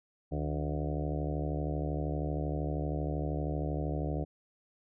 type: harmonic tone with a mistuned harmonic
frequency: 72.8 Hz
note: D2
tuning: 15 cents flat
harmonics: 1 / 2 / 4 / 5 / 6 / 7 / 8 / 9 / 10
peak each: -35 / -35 / -39 / -43 / -44 / -44 / -44 / -45 / -46 dBFS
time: 0.31-4.25 s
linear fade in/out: 20 ms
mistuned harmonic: 2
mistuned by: +120 cents
effects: none